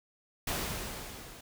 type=noise with level ramp; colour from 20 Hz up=pink; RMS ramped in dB=-32 to -50 dBFS; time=0.47-1.41 s; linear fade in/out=5 ms; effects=none